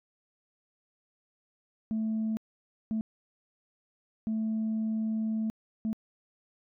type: tone bursts at uneven times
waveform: sine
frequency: 220 Hz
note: A3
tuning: in tune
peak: -26 dBFS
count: 4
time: 1.91-2.37 / 2.91-3.01 / 4.27-5.5 / 5.85-5.93 s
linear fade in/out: 0 ms
effects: tanh soft clip ceiling -25 dBFS